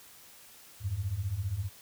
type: beating tone pair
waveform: sine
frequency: 87.31 / 102.31 Hz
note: F2 / G#2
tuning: 0 / -25 cents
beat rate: 15 Hz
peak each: -35 / -32 dBFS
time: 0.8-1.7 s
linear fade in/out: 50 ms
effects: white hiss -54 dBFS RMS until 1.81 s